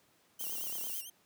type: tone with vibrato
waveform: 5% pulse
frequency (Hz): 2960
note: F#7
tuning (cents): 0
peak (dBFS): -37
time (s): 0.39-1.1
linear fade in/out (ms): 5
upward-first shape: sine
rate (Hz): 9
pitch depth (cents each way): 130
type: noise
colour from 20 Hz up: violet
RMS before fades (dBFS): -39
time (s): 0.39-1.02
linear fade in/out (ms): 20
type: click train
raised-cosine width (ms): 1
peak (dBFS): -38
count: 18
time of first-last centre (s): 0.41-0.899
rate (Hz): 34.8
effects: pink hiss -68 dBFS RMS until 1.25 s + high-pass 150 Hz 12 dB/octave